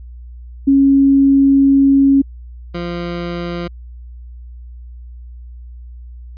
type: tone pair in turn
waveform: sine / 20% pulse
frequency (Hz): 274.8 / 173.11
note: C#4 / F3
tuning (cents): -15 / -15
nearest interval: minor sixth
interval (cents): 800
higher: first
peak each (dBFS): -7 / -16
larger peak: first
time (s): 0.67-2.22 / 2.74-3.68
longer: first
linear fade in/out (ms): 10
effects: added 60 Hz sine -31 dBFS peak until 6.37 s + resampled to 11025 Hz